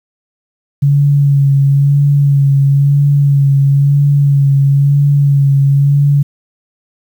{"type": "tone with vibrato", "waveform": "sine", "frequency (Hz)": 140.7, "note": "C#3", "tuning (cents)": 26, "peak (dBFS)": -6, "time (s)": [0.82, 6.23], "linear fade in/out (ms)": 10, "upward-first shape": "sine", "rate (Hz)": 1, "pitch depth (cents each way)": 27, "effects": ["7-bit"]}